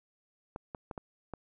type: clicks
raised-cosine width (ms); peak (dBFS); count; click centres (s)
1; -25; 5; 0.561 / 0.748 / 0.912 / 0.978 / 1.337
effects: none